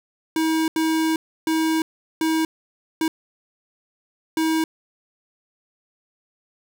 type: tone bursts at uneven times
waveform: square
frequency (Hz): 320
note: D#4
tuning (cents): +49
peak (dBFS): -19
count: 6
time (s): 0.36-0.68 / 0.76-1.16 / 1.47-1.82 / 2.21-2.45 / 3.01-3.08 / 4.37-4.64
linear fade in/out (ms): 2
effects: none